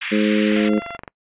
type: band-pass noise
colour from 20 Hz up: pink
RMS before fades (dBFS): -28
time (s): 0.01-0.69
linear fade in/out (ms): 10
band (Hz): 1700 to 3100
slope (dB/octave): 24
type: harmonic tone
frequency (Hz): 105.8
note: G#2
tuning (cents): +33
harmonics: 2 / 3 / 4 / 5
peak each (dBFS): -17 / -21 / -23 / -25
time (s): 0.11-0.8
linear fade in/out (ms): 20
type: click train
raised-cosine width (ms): 0.5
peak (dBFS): -18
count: 14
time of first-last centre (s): 0.52-1.078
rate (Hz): 23.3
type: tone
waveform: 15% pulse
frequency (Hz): 685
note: F5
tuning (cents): -34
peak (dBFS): -24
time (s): 0.56-0.97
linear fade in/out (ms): 10
effects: noise-tail reverb RT60 0.1 s tail -26 dB re dry + resampled to 8000 Hz